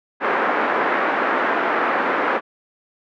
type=band-pass noise; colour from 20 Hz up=white; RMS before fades=-20 dBFS; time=0.2-2.41 s; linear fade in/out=50 ms; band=260 to 1700 Hz; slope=24 dB/octave; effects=none